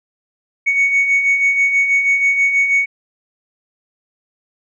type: beating tone pair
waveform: sine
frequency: 2222 / 2228.2 Hz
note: C#7 / C#7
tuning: +4 / +8 cents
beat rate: 6.2 Hz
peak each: -19 / -11 dBFS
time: 0.66-2.86 s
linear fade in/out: 20 ms
effects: tanh soft clip ceiling -8 dBFS